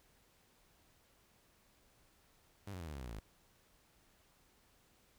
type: tone with pitch steps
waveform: sawtooth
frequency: 100.2 / 91.35 / 83.29 / 75.94 / 69.23 / 63.12 / 57.55 / 52.47 Hz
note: G2 / F#2 / E2 / D#2 / C#2 / B1 / A#1 / G#1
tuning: +38 / -22 / +18 / -41 / -2 / +38 / -22 / +18 cents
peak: -40 dBFS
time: 2.67-3.198 s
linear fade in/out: 5 ms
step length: 66 ms
effects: pink hiss -70 dBFS RMS until 5.18 s